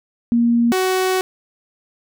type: tone pair in turn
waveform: sine / sawtooth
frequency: 235.4 / 373.7 Hz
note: A#3 / F#4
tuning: +17 / +17 cents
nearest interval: minor sixth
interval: 800 cents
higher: second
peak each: -12 dBFS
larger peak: neither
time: 0.32-0.72 / 0.72-1.21 s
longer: second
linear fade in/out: 0 ms
effects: none